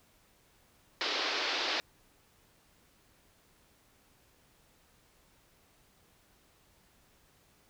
white band-pass noise, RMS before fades -33 dBFS, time 1.01-1.8 s, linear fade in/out 0 ms, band 290 to 5000 Hz, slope 48 dB/octave, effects pink hiss -66 dBFS RMS until 7.69 s

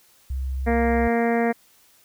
sine tone, 65.7 Hz, C2, 8 cents sharp, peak -24 dBFS, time 0.3-1.08 s, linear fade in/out 5 ms
harmonic tone, 233.1 Hz, A#3, in tune, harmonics 1 / 2 / 3 / 4 / 5 / 6 / 7 / 8 / 9 / 10, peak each -22 / -23 / -25 / -35 / -39 / -39 / -35 / -32 / -35 / -42 dBFS, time 0.66-1.53 s, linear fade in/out 20 ms
effects white hiss -57 dBFS RMS until 2.04 s

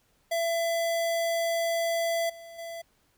square tone with level steps, 670 Hz, E5, 28 cents sharp, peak -26 / -44 / -37 dBFS, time 0.31-2.82 s, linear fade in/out 10 ms, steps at 2.29 / 2.58 s, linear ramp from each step 10 ms, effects pink hiss -68 dBFS RMS until 3.17 s

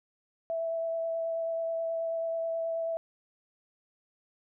sine tone with vibrato, 659.3 Hz, E5, in tune, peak -29 dBFS, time 0.5-2.97 s, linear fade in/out 0 ms, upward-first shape sine, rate 9.3 Hz, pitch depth 10 cents each way, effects none

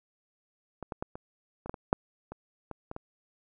clicks, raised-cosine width 1 ms, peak -24 / -21 / -19 / -26 / -27 / -18 / -26 / -8 / -26 / -24 / -24 / -24 dBFS, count 12, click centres 0.827 / 0.922 / 1.025 / 1.155 / 1.66 / 1.695 / 1.742 / 1.929 / 2.32 / 2.713 / 2.914 / 2.964 s, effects none

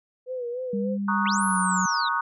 sine tone with vibrato, 493.9 Hz, B4, in tune, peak -28 dBFS, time 0.26-0.98 s, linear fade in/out 50 ms, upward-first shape sine, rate 3.4 Hz, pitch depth 72 cents each way
sine tone with pitch glide, 200.1 to 185.62 Hz, G3 to F#3, +36 to +6 cents, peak -25 dBFS, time 0.73-1.86 s, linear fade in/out 5 ms, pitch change -130 cents, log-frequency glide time 1.38-1.58 s
sine chord, D# minor seventh, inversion second, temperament equal, 932.3 / 1108.7 / 1244.5 / 1480 Hz, A#5 / C#6 / D#6 / F#6, 0 / 0 / 0 / 0 cents, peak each -28 dBFS, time 1.08-2.21 s, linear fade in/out 5 ms
sine linear two-way sweep, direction up then down, 1568 to 11000 to 3555 Hz, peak -29 dBFS, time 1.25-2.09 s, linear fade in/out 10 ms, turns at 1.45 s
effects none

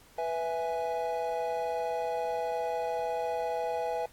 triangle chord, E major, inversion second, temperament equal, 493.9 / 659.3 / 830.6 Hz, B4 / E5 / G#5, 0 / 0 / 0 cents, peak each -32 dBFS, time 0.18-4.06 s, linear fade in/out 5 ms, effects pink hiss -58 dBFS RMS until 4.12 s + AAC 64 kbps

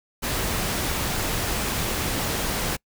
pink noise, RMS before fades -26 dBFS, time 0.22-2.77 s, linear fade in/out 20 ms, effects noise-tail reverb RT60 0.1 s tail -26 dB re dry

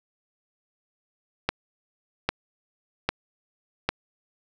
click train, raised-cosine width 0.3 ms, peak -6 dBFS, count 4, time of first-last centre 1.49-3.89 s, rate 1.25 Hz, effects none

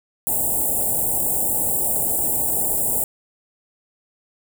white band-stop noise, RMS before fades -21 dBFS, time 0.27-3.04 s, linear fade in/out 0 ms, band 880 to 7500 Hz, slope 96 dB/octave, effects none

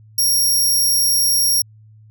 15% pulse tone, 5590 Hz, F8, 1 cent sharp, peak -8 dBFS, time 0.18-1.62 s, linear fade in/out 5 ms, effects added 108 Hz sine -43 dBFS peak until 2.1 s

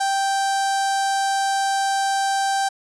sawtooth tone with notch filter, 784 Hz, G5, in tune, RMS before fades -21 dBFS, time 0-2.69 s, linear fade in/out 10 ms, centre 2500 Hz, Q 1.2, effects resampled to 22050 Hz

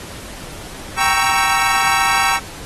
25% pulse chord, G diminished seventh, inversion none, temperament equal, 784 / 932.3 / 1108.7 / 1318.5 Hz, G5 / Bb5 / Db6 / Fb6, 0 / 0 / 0 / 0 cents, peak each -17 dBFS, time 0.96-2.4 s, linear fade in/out 50 ms, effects pink hiss -34 dBFS RMS until 2.65 s + AAC 32 kbps

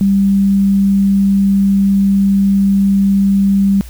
sine tone, 197 Hz, G3, 9 cents sharp, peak -8 dBFS, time 0.01-3.81 s, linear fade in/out 0 ms, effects added 60 Hz sine -29 dBFS peak until 3.89 s + white hiss -41 dBFS RMS until 3.89 s

